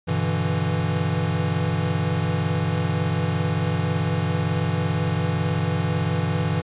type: chord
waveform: square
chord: E minor seventh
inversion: first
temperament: equal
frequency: 98 / 123.47 / 146.83 / 164.81 Hz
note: G2 / B2 / D3 / E3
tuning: 0 / 0 / 0 / 0 cents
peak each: -27 / -29 / -29 / -25 dBFS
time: 0.07-6.62 s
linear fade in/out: 20 ms
effects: resampled to 8000 Hz